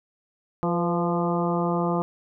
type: harmonic tone with a mistuned harmonic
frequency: 173.2 Hz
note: F3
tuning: 14 cents flat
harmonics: 1 / 2 / 3 / 4 / 5 / 6 / 7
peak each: -25 / -28 / -30 / -31 / -32 / -33 / -33 dBFS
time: 0.63-2.02 s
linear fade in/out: 0 ms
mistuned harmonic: 3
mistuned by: -40 cents
effects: none